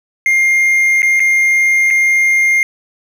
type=tone with dropouts; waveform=triangle; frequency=2117 Hz; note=C7; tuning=20 cents sharp; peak=-7 dBFS; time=0.26-2.63 s; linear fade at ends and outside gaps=1 ms; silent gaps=1.02-1.029 / 1.196-1.202 / 1.904-1.908 s; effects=none